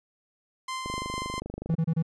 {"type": "tone with tremolo", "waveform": "sawtooth", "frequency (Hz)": 1041, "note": "C6", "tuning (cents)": -9, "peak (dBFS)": -27, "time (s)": [0.68, 1.4], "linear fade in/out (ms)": 5, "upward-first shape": "sine", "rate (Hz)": 4.5, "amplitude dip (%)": 30}
{"type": "click train", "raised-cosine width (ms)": 2, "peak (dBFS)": -22, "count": 23, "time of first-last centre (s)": [0.86, 1.74], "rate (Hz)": 25}
{"type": "tone bursts", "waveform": "triangle", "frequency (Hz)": 162.9, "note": "E3", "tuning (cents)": -20, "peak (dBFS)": -20, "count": 4, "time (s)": [1.69, 2.026], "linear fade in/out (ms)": 10, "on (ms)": 63, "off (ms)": 28}
{"effects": ["resampled to 22050 Hz"]}